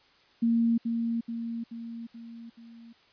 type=tone with echo; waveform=sine; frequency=231.3 Hz; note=A#3; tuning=13 cents flat; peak=-21 dBFS; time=0.42-0.78 s; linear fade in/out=10 ms; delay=430 ms; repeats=5; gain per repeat=-5 dB; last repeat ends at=2.93 s; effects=white hiss -61 dBFS RMS until 3.12 s + resampled to 11025 Hz